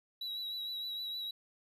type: tone with vibrato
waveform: triangle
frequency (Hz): 3902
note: B7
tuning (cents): -22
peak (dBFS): -36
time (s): 0.21-1.31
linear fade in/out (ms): 5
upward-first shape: triangle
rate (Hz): 6.5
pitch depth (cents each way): 36
effects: none